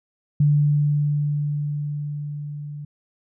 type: tone with level ramp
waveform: sine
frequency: 146.83 Hz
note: D3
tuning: in tune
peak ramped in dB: -13 to -31 dBFS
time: 0.4-2.85 s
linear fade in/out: 5 ms
effects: none